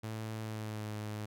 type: tone with pitch glide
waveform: sawtooth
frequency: 110 to 106.31 Hz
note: A2 to G#2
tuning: 0 to +41 cents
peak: -34 dBFS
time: 0.03-1.26 s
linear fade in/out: 10 ms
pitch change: -59 cents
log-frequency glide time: 0.41-0.9 s
effects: none